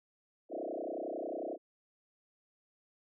sine tone with frequency modulation, 489.5 Hz, B4, 15 cents flat, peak -36 dBFS, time 0.49-1.58 s, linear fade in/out 50 ms, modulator 31.1 Hz, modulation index 6.3, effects none

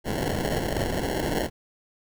blue noise with sample-and-hold, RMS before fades -27 dBFS, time 0.04-1.5 s, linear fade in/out 50 ms, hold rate 1225 Hz, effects none

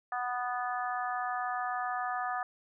harmonic tone, 246.9 Hz, B3, in tune, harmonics 3 / 4 / 5 / 6 / 7, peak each -34 / -43 / -36 / -44 / -40 dBFS, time 0.12-2.43 s, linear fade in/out 2 ms, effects none

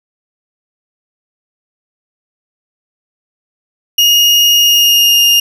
35% pulse tone with pitch glide, 2862 to 2827 Hz, F7 to F7, +42 to +20 cents, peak -4 dBFS, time 3.98-5.4 s, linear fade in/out 5 ms, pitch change -22 cents, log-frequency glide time 4.54-5.25 s, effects none

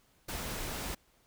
pink noise, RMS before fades -38 dBFS, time 0.28-0.95 s, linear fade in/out 10 ms, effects pink hiss -68 dBFS RMS until 1.26 s

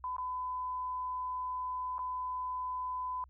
sine tone with dropouts, 1007 Hz, B5, 33 cents sharp, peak -34 dBFS, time 0.04-3.24 s, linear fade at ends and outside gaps 1 ms, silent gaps 0.166-0.182 / 1.982-1.991 s, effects added 64 Hz sine -56 dBFS peak until 3.29 s

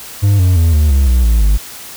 triangle tone with pitch steps, 100.7 / 91.28 / 82.74 / 75.01 / 67.99 / 61.63 / 55.87 / 50.64 Hz, G2 / F#2 / E2 / D2 / C#2 / B1 / A1 / G#1, +47 / -23 / +7 / +37 / -33 / -3 / +27 / -43 cents, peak -5 dBFS, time 0.22-1.58 s, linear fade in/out 20 ms, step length 170 ms, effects white hiss -31 dBFS RMS until 1.96 s

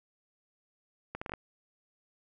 accelerating click train, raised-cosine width 0.5 ms, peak -22 dBFS, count 6, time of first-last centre 1.15-1.337 s, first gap 65 ms, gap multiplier 0.72, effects none

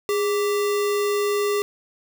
sine tone with sample-and-hold, 411.2 Hz, G#4, 17 cents flat, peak -19 dBFS, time 0.09-1.62 s, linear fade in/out 0 ms, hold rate 1575 Hz, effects none

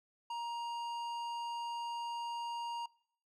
square tone with low-pass filter, 940 Hz, A#5, 14 cents sharp, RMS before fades -40 dBFS, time 0.3-2.86 s, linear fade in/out 5 ms, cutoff 5600 Hz, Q 0.52, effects noise-tail reverb RT60 0.6 s tail -23 dB re dry

